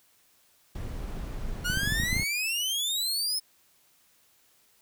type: noise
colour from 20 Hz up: brown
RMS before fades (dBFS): -35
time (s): 0.75-2.24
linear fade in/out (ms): 5
type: exponential sweep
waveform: sawtooth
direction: up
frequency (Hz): 1415 to 5274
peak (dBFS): -24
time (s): 1.64-3.4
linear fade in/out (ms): 20
type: clicks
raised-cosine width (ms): 5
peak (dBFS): -18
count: 10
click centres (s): 1.7 / 1.773 / 1.833 / 1.875 / 1.923 / 2 / 2.036 / 2.129 / 2.166 / 2.198
effects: white hiss -64 dBFS RMS until 4.81 s